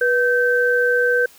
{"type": "tone pair together", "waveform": "sine", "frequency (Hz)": [487.9, 1549], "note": ["B4", "G6"], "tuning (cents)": [-21, -21], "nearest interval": "octave + minor sixth", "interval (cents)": 2000, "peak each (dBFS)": -17, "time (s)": [0.01, 1.26], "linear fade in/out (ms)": 5, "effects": ["white hiss -48 dBFS RMS until 1.38 s"]}